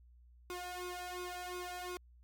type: tone with flanger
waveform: sawtooth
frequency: 358.8 Hz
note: F4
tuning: 47 cents sharp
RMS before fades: -43 dBFS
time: 0.5-1.97 s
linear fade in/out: 0 ms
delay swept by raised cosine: 0.81 to 1.57 ms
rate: 2.8 Hz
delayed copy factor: +0.9
effects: added 60 Hz sine -58 dBFS peak until 2.23 s + MP3 96 kbps